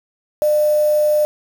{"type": "tone with quantisation", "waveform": "sine", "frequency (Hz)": 602, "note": "D5", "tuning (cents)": 43, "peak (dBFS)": -12, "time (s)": [0.42, 1.25], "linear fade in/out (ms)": 0, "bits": 5, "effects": []}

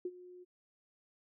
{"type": "tone with ADSR envelope", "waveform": "sine", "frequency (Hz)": 360, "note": "F#4", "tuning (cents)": -47, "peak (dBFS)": -33, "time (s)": [0.05, 0.45], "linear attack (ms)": 4, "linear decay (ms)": 48, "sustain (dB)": -17, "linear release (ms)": 25, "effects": []}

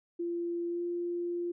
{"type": "tone with pitch glide", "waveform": "sine", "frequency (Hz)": [343.5, 347.7], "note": ["F4", "F4"], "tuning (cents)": [-29, -8], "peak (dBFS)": -31, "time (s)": [0.19, 1.52], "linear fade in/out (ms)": 10, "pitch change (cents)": 21, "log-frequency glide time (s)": [0.68, 0.82], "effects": []}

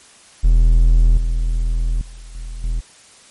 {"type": "tone with level steps", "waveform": "triangle", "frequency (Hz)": 41, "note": "E1", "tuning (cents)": -9, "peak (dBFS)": [-6, -13, -31, -24, -15], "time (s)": [0.43, 2.81], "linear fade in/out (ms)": 20, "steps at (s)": [1.17, 2.01, 2.35, 2.64], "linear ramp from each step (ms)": 2, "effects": ["white hiss -46 dBFS RMS until 3.3 s", "MP3 48 kbps"]}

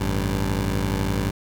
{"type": "tone pair together", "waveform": "15% pulse", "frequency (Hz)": [54.38, 96.9], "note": ["A1", "G2"], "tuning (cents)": [-20, -20], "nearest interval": "minor seventh", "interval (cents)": 1000, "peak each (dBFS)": -18, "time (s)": [0, 1.31], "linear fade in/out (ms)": 10, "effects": ["8-bit"]}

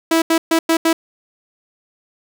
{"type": "tone bursts at uneven times", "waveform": "sawtooth", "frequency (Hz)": 327.1, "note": "E4", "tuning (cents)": -13, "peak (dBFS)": -8, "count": 5, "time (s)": [[0.11, 0.22], [0.3, 0.38], [0.51, 0.59], [0.69, 0.77], [0.85, 0.93]], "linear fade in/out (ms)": 5, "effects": []}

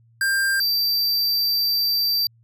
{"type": "tone pair in turn", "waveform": "square", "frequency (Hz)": [1591, 4675], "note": ["G6", "D8"], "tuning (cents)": [25, -9], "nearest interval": "octave + perfect fifth", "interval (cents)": 1866, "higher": "second", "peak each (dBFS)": -19, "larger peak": "neither", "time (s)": [[0.21, 0.6], [0.6, 2.27]], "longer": "second", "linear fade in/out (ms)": 2, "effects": ["added 115 Hz sine -53 dBFS peak until 2.43 s"]}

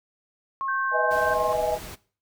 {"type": "tone with pitch glide", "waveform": "sine", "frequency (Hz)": [1082, 1065.9], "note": ["C#6", "C6"], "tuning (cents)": [-42, 32], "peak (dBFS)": -26, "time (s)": [0.61, 1.53], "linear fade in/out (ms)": 0, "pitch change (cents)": -26, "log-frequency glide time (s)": [0.8, 1.01]}
{"type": "tone", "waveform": "sine", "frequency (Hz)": 1557, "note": "G6", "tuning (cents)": -12, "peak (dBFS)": -26, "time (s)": [0.68, 1.34], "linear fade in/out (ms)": 5}
{"type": "chord", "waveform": "sine", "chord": "E major seventh", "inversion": "second", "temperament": "equal with one note detuned", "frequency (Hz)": [493.9, 622.3, 644.2, 830.6], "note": ["B4", "D#5", "E5", "G#5"], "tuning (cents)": [0, 0, -40, 0], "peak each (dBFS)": [-28, -26, -29, -27], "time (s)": [0.91, 1.79], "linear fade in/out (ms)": 50}
{"type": "noise", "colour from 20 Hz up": "pink", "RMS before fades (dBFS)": -39, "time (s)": [1.1, 1.96], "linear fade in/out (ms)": 20}
{"effects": ["noise-tail reverb RT60 0.4 s tail -19 dB re dry"]}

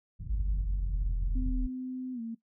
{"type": "low-pass noise", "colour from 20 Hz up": "white", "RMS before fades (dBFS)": -40, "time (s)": [0.19, 1.51], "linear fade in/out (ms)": 10, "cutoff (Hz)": 120, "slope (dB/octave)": 24}
{"type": "linear sweep", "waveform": "sine", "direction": "down", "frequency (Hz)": [50.6, 38.89], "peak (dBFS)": -27, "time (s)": [0.3, 1.67], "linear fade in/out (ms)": 10}
{"type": "tone with pitch glide", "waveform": "sine", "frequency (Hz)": [256, 228.1], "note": ["C4", "A#3"], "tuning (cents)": [-38, -37], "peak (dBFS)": -34, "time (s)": [1.35, 2.35], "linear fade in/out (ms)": 10, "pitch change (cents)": -199, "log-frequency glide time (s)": [2.13, 2.21]}
{"effects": ["noise-tail reverb RT60 0.1 s tail -17 dB re dry"]}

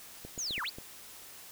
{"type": "clicks", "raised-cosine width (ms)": 2, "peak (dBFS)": -30, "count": 5, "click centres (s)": [0.25, 0.378, 0.508, 0.58, 0.785]}
{"type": "linear two-way sweep", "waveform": "sine", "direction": "down then up", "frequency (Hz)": [7040, 913, 5070], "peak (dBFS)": -33, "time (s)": [0.38, 0.7], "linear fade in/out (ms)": 10, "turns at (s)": 0.63}
{"effects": ["white hiss -50 dBFS RMS until 1.51 s"]}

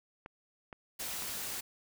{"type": "clicks", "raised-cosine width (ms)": 0.5, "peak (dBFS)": -30, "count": 3, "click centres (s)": [0.261, 0.728, 1.222]}
{"type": "noise", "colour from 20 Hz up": "white", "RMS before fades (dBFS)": -39, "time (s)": [0.99, 1.61], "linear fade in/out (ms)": 10}
{"effects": []}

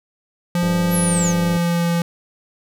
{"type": "tone with pitch glide", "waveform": "square", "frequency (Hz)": [174.61, 170.72], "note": ["F3", "F3"], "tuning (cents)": [0, -39], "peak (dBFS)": -17, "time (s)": [0.55, 2.02], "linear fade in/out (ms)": 2, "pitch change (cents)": -39, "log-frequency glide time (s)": [0.98, 1.91]}
{"type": "click train", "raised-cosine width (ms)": 2, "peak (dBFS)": -16, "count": 93, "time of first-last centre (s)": [0.63, 1.568], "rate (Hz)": 98.1}
{"type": "linear sweep", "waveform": "sine", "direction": "down", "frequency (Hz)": [11920, 5900], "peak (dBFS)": -21, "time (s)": [0.9, 1.34], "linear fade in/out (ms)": 50}
{"effects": []}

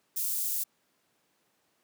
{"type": "high-pass noise", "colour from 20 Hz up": "white", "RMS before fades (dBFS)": -31, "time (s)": [0.16, 0.64], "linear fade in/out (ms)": 10, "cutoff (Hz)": 8500, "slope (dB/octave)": 12, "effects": ["pink hiss -72 dBFS RMS until 1.83 s", "high-pass 200 Hz 12 dB/octave"]}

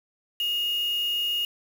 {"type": "tone with quantisation", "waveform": "sine", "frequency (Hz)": 2858, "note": "F7", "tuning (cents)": 39, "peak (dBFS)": -24, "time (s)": [0.4, 1.45], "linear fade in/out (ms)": 2, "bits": 6, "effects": []}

